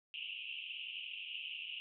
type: band-pass noise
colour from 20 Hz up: white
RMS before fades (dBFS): -45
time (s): 0.14-1.8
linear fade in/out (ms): 0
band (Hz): 2600 to 3000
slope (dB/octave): 96
effects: none